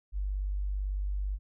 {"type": "tone", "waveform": "sine", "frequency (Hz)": 49, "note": "G1", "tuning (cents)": 0, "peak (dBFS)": -29, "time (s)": [0.12, 1.39], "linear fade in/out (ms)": 50, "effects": []}